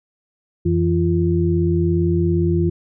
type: tone cluster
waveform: sine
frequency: 89 / 166.4 / 345.4 Hz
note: F2 / E3 / F4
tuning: +33 / +17 / -19 cents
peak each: -19 dBFS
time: 0.65-2.7 s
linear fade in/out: 10 ms
effects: none